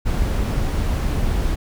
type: noise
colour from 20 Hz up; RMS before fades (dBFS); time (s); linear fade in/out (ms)
brown; -20; 0.05-1.56; 20
effects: none